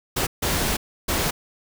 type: noise bursts at uneven times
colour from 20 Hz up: pink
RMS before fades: -23 dBFS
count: 3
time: 0.16-0.27 / 0.42-0.77 / 1.08-1.31 s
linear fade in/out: 10 ms
effects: none